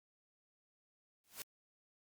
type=noise with exponential growth; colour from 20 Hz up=white; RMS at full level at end=-41 dBFS; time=1.24-1.42 s; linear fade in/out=1 ms; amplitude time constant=38 ms; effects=Opus 48 kbps